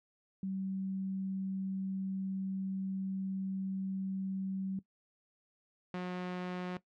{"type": "tone pair in turn", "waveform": ["sine", "sawtooth"], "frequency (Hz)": [191.5, 180.75], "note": ["G3", "F#3"], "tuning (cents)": [-40, -40], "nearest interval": "minor second", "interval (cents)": 100, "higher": "first", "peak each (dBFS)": [-34, -32], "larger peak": "second", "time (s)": [[0.43, 4.79], [5.94, 6.77]], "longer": "first", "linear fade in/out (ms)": 2, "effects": ["noise-tail reverb RT60 0.1 s tail -17 dB re dry", "low-pass 3000 Hz 12 dB/octave"]}